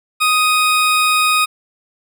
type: tone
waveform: 20% pulse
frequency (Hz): 1248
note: D#6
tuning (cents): +5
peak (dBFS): -7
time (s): 0.2-1.46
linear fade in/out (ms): 20
effects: none